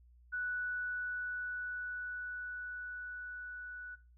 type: tone with level ramp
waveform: sine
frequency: 1479 Hz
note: F#6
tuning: 1 cent flat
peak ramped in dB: -34 to -44 dBFS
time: 0.32-3.96 s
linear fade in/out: 20 ms
effects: noise-tail reverb RT60 0.3 s tail -18 dB re dry + added 60 Hz sine -59 dBFS peak until 4.17 s